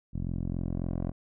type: tone with low-pass filter sweep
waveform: 10% pulse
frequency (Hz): 43.65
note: F1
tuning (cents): 0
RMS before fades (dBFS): -32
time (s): 0.13-1.12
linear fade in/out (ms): 20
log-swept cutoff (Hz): 200 to 650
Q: 0.8
effects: none